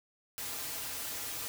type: noise with comb filter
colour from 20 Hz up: white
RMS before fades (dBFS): -39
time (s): 0.38-1.48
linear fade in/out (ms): 0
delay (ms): 5.4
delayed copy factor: -0.65
effects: none